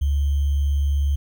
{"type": "tone with sample-and-hold", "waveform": "sine", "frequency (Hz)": 71, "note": "C#2", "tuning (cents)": 42, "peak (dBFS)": -17, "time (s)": [0.01, 1.16], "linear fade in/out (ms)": 10, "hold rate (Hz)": 3150, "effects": []}